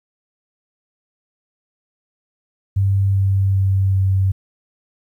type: tone with pitch steps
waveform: sine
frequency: 98 / 97.27 / 96.54 / 95.82 Hz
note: G2 / G2 / G2 / G2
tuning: 0 / -13 / -26 / -39 cents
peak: -13 dBFS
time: 2.76-4.32 s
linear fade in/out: 10 ms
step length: 390 ms
effects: 9-bit